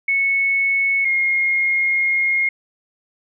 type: tone pair in turn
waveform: sine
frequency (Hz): 2205 / 2143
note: C#7 / C7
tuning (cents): -10 / +41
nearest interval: unison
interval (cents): 49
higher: first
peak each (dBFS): -15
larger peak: neither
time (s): 0.08-1.05 / 1.05-2.49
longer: second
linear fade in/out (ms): 5
effects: none